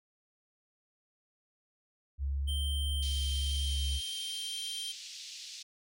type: tone with vibrato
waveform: sine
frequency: 68.9 Hz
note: C#2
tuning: 10 cents flat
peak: -30 dBFS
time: 2.18-4.01 s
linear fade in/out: 50 ms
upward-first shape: sine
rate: 0.82 Hz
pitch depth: 15 cents each way
type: tone with pitch glide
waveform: square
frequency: 3136 to 3163 Hz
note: G7 to G7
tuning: 0 to +15 cents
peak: -37 dBFS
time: 2.47-4.93 s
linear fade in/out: 20 ms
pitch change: +15 cents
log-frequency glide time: 3.03-4.57 s
type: band-pass noise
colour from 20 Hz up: white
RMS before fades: -46 dBFS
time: 3.02-5.63 s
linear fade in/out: 10 ms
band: 3000 to 5900 Hz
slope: 24 dB/octave
effects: none